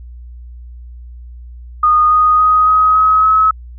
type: tone with pitch steps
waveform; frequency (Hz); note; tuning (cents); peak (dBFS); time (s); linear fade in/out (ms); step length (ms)
sine; 1231 / 1241.7 / 1252.5 / 1263.4 / 1274.4 / 1285.5; D#6 / D#6 / D#6 / D#6 / D#6 / E6; -19 / -4 / +11 / +26 / +41 / -44; -7; 1.83-3.51; 5; 280
effects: added 60 Hz sine -30 dBFS peak until 3.78 s